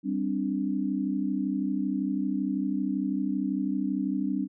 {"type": "chord", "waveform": "sine", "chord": "G suspended fourth", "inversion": "none", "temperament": "just", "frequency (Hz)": [196, 261.3, 294], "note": ["G3", "C4", "D4"], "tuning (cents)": [0, -2, 2], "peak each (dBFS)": -30, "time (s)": [0.03, 4.48], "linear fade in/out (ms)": 50, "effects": []}